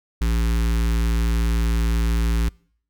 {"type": "tone with notch filter", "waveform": "square", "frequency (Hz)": 56.6, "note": "A1", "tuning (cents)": 50, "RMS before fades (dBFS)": -20, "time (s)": [0.21, 2.49], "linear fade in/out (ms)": 5, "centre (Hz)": 630, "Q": 0.88, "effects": ["noise-tail reverb RT60 0.6 s tail -26 dB re dry"]}